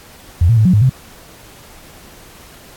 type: tone with pitch steps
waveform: sine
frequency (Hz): 85.6 / 116 / 109 / 181.9 / 104.8 / 130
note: F2 / A#2 / A2 / F#3 / G#2 / C3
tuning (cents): -34 / -8 / -16 / -29 / +16 / -11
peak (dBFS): -7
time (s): 0.41-0.896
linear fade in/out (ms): 5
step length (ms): 81
effects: pink hiss -41 dBFS RMS until 2.76 s + AAC 64 kbps